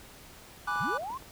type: chord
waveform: triangle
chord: G# half-diminished seventh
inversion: none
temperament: equal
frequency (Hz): 830.6 / 987.8 / 1174.7 / 1480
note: G#5 / B5 / D6 / F#6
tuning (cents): 0 / 0 / 0 / 0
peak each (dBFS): -34 / -36 / -30 / -31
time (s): 0.67-0.98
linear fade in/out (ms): 10
type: clicks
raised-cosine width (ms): 1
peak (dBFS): -35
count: 4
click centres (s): 0.76 / 1.034 / 1.104 / 1.224
type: linear sweep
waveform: sine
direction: up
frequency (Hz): 100 to 1108.7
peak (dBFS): -34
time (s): 0.8-1.18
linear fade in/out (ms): 10
effects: pink hiss -51 dBFS RMS until 1.31 s